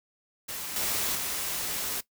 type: noise with level steps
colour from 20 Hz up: white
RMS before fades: -36 / -29 / -32 dBFS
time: 0.48-2.01 s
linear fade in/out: 10 ms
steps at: 0.76 / 1.15 s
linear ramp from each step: 2 ms
effects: noise-tail reverb RT60 0.1 s tail -18 dB re dry